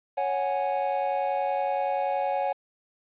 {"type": "chord", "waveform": "triangle", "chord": "C# suspended fourth", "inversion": "none", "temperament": "equal", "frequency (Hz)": [554.4, 740, 830.6], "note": ["C#5", "F#5", "G#5"], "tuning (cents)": [0, 0, 0], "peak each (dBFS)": -27, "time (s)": [0.17, 2.53], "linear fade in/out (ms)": 10, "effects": ["resampled to 8000 Hz", "9-bit"]}